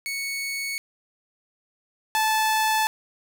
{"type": "tone pair in turn", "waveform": "sawtooth", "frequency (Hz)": [2217, 872.5], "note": ["C#7", "A5"], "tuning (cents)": [0, -15], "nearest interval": "octave + major third", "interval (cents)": 1615, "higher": "first", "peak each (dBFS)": [-24, -16], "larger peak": "second", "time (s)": [[0.06, 0.78], [2.15, 2.87]], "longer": "neither", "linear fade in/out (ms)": 0, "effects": []}